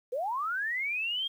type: linear sweep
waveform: sine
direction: up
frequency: 461.8 to 3253 Hz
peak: -29 dBFS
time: 0.12-1.28 s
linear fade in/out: 10 ms
effects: 10-bit